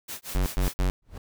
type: noise with tremolo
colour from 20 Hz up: white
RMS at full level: -35 dBFS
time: 0.08-0.74 s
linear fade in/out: 10 ms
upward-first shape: sine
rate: 5.5 Hz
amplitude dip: 100%
type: tone bursts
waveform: square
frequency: 46.09 Hz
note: F#1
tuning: 6 cents flat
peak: -22 dBFS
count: 3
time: 0.35-0.9 s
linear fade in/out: 0 ms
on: 110 ms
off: 110 ms
type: noise with exponential growth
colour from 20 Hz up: brown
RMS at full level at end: -30 dBFS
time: 1.02-1.18 s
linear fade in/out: 5 ms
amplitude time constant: 33 ms
effects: none

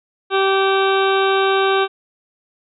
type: harmonic tone with a mistuned harmonic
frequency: 387.8 Hz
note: G4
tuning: 19 cents flat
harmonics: 1 / 2 / 3 / 4 / 6 / 7 / 8 / 9 / 10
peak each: -16 / -21 / -21 / -23 / -29 / -29 / -30 / -32 / -29 dBFS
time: 0.3-1.88 s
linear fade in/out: 50 ms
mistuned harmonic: 10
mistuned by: -50 cents
effects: none

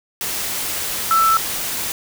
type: tone in noise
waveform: sine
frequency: 1325 Hz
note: E6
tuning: 9 cents sharp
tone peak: -12 dBFS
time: 1.11-1.37 s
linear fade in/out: 0 ms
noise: white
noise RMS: -24 dBFS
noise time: 0.21-1.92 s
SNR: +9 dB
effects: none

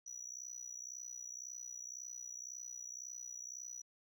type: tone with amplitude modulation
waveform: sine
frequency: 5880 Hz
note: F#8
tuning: 12 cents flat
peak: -39 dBFS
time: 0.06-3.82 s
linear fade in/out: 10 ms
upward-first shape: sine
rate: 61.9 Hz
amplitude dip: 100%
effects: tanh soft clip ceiling -41 dBFS

